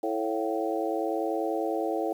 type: harmonic tone with a mistuned harmonic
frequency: 110 Hz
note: A2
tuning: in tune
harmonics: 3 / 4 / 5 / 6 / 7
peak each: -31 / -32 / -33 / -34 / -34 dBFS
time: 0.03-2.13 s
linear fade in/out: 5 ms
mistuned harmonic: 6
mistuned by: +75 cents
effects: 9-bit